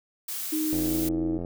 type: noise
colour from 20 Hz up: blue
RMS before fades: -33 dBFS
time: 0.28-1.09 s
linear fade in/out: 5 ms
type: tone with pitch glide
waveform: sine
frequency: 311.1 to 319.5 Hz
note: D#4 to D#4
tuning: 0 to +46 cents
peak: -25 dBFS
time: 0.52-1.38 s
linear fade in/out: 10 ms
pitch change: +46 cents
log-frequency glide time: 0.78-1.01 s
type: click train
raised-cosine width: 2 ms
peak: -21 dBFS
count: 63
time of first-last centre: 0.73-1.448 s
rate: 86.3 Hz
effects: none